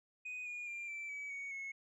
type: tone with pitch steps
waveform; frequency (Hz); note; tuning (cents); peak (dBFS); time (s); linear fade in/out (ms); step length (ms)
sine; 2493 / 2439 / 2386 / 2334 / 2283 / 2234 / 2185; D#7 / D#7 / D7 / D7 / D7 / C#7 / C#7; +3 / -35 / +27 / -11 / -50 / +13 / -26; -39; 0.25-1.72; 10; 210
effects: tanh soft clip ceiling -40 dBFS